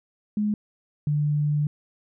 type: tone pair in turn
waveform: sine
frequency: 209.7 / 148.07 Hz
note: G#3 / D3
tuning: +17 / +15 cents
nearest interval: tritone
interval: 602 cents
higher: first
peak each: -21 / -20 dBFS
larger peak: second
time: 0.37-0.54 / 1.07-1.67 s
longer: second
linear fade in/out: 2 ms
effects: none